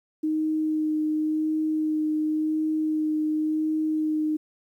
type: tone with vibrato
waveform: sine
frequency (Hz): 310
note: D#4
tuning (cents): -6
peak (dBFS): -22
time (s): 0.23-4.37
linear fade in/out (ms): 10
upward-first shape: sine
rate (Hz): 0.92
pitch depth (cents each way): 12
effects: 10-bit